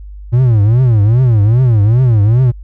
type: tone with vibrato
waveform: triangle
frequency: 114.8 Hz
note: A#2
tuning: 26 cents flat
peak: -4 dBFS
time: 0.32-2.52 s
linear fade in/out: 20 ms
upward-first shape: triangle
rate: 2.5 Hz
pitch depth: 260 cents each way
effects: added 50 Hz sine -27 dBFS peak until 2.63 s